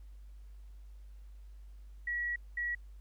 sine tone bursts at uneven times, 1924 Hz, B6, 46 cents flat, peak -32 dBFS, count 2, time 2.07-2.36 / 2.57-2.75 s, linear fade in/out 5 ms, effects added 50 Hz sine -48 dBFS peak until 3 s + pink hiss -73 dBFS RMS until 3 s

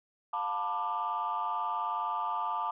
sine chord, B half-diminished seventh, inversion second, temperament just, 711.2 / 889 / 987.8 / 1185.3 Hz, F5 / A5 / B5 / D6, +31 / +18 / 0 / +16 cents, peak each -38 / -33 / -36 / -33 dBFS, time 0.33-2.71 s, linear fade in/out 5 ms, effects tanh soft clip ceiling -24 dBFS

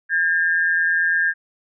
sine tone pair together, 1618.1 / 1787 Hz, G#6 / A6, -46 / +26 cents, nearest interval major second, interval 172 cents, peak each -17 / -22 dBFS, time 0.09-1.34 s, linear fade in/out 50 ms, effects none

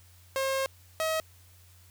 sawtooth tone pair in turn, 536 / 637.4 Hz, C5 / D#5, +42 / +42 cents, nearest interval minor third, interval 300 cents, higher second, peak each -23 dBFS, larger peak neither, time 0.36-0.66 / 1-1.2 s, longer first, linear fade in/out 0 ms, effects added 89 Hz sine -55 dBFS peak until 1.9 s + white hiss -60 dBFS RMS until 1.9 s

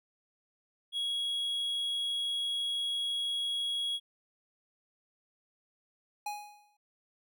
triangle tone, 3322 Hz, G#7, in tune, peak -29 dBFS, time 0.92-4 s, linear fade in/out 50 ms
square tone with exponential decay, 830.6 Hz, G#5, in tune, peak -33 dBFS, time 6.26-6.77 s, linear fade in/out 5 ms, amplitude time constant 110 ms
effects none

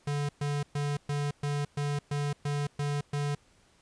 square tone bursts, 144.7 Hz, D3, 25 cents flat, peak -29 dBFS, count 10, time 0.07-3.35 s, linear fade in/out 5 ms, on 220 ms, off 120 ms, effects pink hiss -64 dBFS RMS until 3.81 s + resampled to 22050 Hz

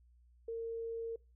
sine tone, 457.6 Hz, A#4, 32 cents flat, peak -37 dBFS, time 0.48-1.16 s, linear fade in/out 5 ms, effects noise-tail reverb RT60 0.3 s tail -25 dB re dry + added 60 Hz sine -62 dBFS peak until 1.35 s

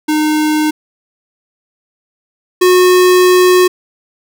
square tone pair in turn, 306.2 / 364.1 Hz, D#4 / F#4, -28 / -28 cents, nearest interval minor third, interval 300 cents, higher second, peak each -11 / -6 dBFS, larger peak second, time 0.08-0.71 / 2.61-3.68 s, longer second, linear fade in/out 10 ms, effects none

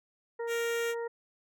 harmonic tone, 466.2 Hz, A#4, in tune, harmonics 1 / 2 / 3 / 4, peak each -33 / -42 / -49 / -47 dBFS, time 0.39-1.08 s, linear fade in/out 10 ms
10% pulse tone, 466.2 Hz, A#4, in tune, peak -25 dBFS, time 0.47-0.95 s, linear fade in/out 50 ms
effects none

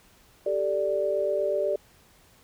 sine chord, G suspended second, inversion none, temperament equal, 392 / 440 / 587.3 Hz, G4 / A4 / D5, 0 / 0 / 0 cents, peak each -29 / -31 / -25 dBFS, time 0.46-1.76 s, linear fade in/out 5 ms, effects pink hiss -58 dBFS RMS until 2.43 s

